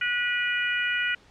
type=harmonic tone; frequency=486.6 Hz; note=B4; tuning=26 cents flat; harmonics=3 / 4 / 5 / 6; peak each=-27 / -29 / -30 / -32 dBFS; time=0.01-1.15 s; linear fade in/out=5 ms; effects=pink hiss -56 dBFS RMS until 1.3 s + low-pass 5000 Hz 12 dB/octave